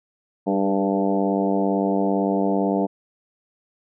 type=harmonic tone with a mistuned harmonic; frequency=97.8 Hz; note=G2; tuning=4 cents flat; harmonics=2 / 3 / 4 / 5 / 6 / 7 / 8 / 9; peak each=-23 / -24 / -27 / -27 / -30 / -27 / -34 / -32 dBFS; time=0.46-2.87 s; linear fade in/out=20 ms; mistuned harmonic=4; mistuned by=+29 cents; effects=none